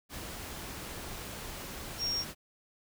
sine tone in noise, 5570 Hz, F8, 5 cents flat, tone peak -30 dBFS, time 1.98-2.25 s, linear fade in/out 50 ms, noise pink, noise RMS -42 dBFS, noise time 0.09-2.35 s, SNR +9 dB, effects none

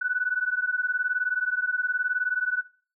sine beating tone pair, 1478 / 1497 Hz, F#6 / F#6, -2 / +20 cents, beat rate 19 Hz, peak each -27 / -26 dBFS, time 0.01-2.62 s, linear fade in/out 10 ms, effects noise-tail reverb RT60 0.4 s tail -20 dB re dry

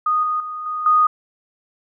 sine tone with level steps, 1238 Hz, D#6, 9 cents flat, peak -15 / -18 / -26 / -22 / -11 dBFS, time 0.06-1.07 s, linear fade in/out 5 ms, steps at 0.23 / 0.4 / 0.66 / 0.86 s, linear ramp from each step 2 ms, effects none

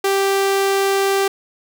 sawtooth tone, 392 Hz, G4, in tune, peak -11 dBFS, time 0.04-1.28 s, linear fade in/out 5 ms, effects none

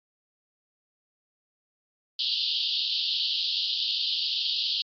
white band-pass noise, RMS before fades -28 dBFS, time 2.19-4.82 s, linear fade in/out 2 ms, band 2900 to 4800 Hz, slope 96 dB/octave, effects AAC 48 kbps

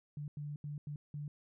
sine tone bursts at uneven times, 146.83 Hz, D3, in tune, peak -39 dBFS, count 5, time 0.17-0.28 / 0.37-0.56 / 0.64-0.78 / 0.87-0.96 / 1.14-1.28 s, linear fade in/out 2 ms, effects none

